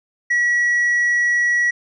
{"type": "tone with tanh clipping", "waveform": "sine", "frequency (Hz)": 1928, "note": "B6", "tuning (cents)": -42, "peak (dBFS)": -15, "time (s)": [0.3, 1.71], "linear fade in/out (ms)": 10, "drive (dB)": 2, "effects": []}